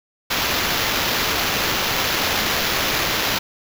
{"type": "noise with sample-and-hold", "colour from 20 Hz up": "white", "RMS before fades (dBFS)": -21, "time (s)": [0.3, 3.39], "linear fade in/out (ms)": 10, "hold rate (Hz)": 8820, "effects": []}